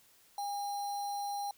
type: tone with sample-and-hold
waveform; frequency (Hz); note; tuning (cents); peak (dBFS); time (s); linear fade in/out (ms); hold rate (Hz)
sine; 810; G#5; -43; -34; 0.38-1.51; 2; 4900
effects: white hiss -64 dBFS RMS until 1.57 s

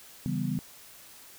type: chord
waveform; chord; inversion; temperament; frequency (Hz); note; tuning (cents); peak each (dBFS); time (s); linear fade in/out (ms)
sine; C# half-diminished seventh; none; equal; 138.59 / 164.81 / 196 / 246.9; C#3 / E3 / G3 / B3; 0 / 0 / 0 / 0; -33; 0.26-0.59; 0
effects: white hiss -51 dBFS RMS until 1.38 s

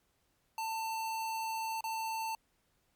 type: tone with dropouts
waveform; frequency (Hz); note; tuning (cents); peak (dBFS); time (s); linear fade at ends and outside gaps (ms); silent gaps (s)
square; 893; A5; +25; -35; 0.58-2.35; 2; 1.808-1.84
effects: pink hiss -75 dBFS RMS until 2.95 s + MP3 96 kbps

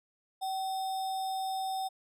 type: tone with sample-and-hold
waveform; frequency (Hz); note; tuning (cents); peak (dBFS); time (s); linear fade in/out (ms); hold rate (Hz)
sine; 764; G5; -45; -31; 0.41-1.89; 20; 4410
effects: low-pass 12000 Hz 12 dB/octave

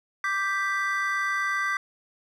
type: chord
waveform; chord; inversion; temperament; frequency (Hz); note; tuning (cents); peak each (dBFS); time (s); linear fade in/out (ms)
triangle; G major; second; equal; 1174.7 / 1568 / 1975.5; D6 / G6 / B6; 0 / 0 / 0; -27; 0.24-1.77; 2
effects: none

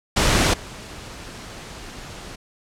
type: noise with level steps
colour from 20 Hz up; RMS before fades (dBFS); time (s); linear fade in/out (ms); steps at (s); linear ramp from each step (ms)
pink; -17 / -37; 0.16-2.36; 10; 0.53; 10
effects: low-pass 8000 Hz 12 dB/octave

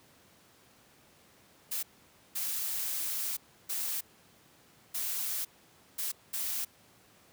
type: noise bursts at uneven times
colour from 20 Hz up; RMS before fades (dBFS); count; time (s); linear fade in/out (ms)
blue; -34; 6; 1.71-1.83 / 2.35-3.37 / 3.69-4.01 / 4.94-5.45 / 5.98-6.12 / 6.33-6.65; 10
effects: pink hiss -61 dBFS RMS until 7.32 s + high-pass 100 Hz 12 dB/octave

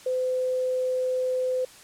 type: tone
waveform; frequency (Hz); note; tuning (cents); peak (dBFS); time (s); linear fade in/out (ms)
sine; 510; C5; -44; -23; 0.06-1.65; 5
effects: white hiss -49 dBFS RMS until 1.83 s + low-pass 10000 Hz 12 dB/octave

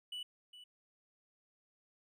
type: tone with echo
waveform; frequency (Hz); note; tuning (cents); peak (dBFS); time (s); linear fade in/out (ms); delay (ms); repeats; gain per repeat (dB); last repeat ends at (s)
triangle; 2960; F#7; 0; -39; 0.12-0.23; 5; 410; 1; -12; 0.64
effects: none

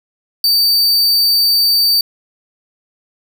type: tone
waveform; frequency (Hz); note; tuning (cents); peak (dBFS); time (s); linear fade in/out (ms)
45% pulse; 4610; D8; -33; -9; 0.44-2.01; 2
effects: none

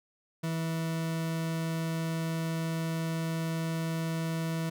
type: tone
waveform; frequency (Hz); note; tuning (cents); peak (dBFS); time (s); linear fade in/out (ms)
40% pulse; 163.1; E3; -18; -29; 0.43-4.7; 10
effects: none

